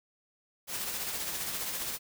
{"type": "noise with tremolo", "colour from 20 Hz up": "white", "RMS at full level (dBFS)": -34, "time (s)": [0.67, 1.99], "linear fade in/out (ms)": 50, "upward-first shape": "sine", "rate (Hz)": 15, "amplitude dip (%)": 35, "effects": []}